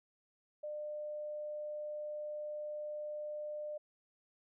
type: tone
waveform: sine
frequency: 600 Hz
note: D5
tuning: 37 cents sharp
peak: -39 dBFS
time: 0.63-3.78 s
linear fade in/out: 10 ms
effects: none